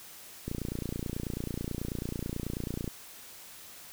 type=click train; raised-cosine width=3 ms; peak=-21 dBFS; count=71; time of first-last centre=0.48-2.877 s; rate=29.2 Hz; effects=white hiss -49 dBFS RMS until 3.92 s